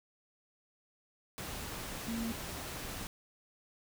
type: tone in noise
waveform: sine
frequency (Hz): 228.7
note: A#3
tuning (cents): -33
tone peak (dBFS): -35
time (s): 2.08-2.32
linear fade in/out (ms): 0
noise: pink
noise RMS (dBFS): -42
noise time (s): 1.38-3.07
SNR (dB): +4
effects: none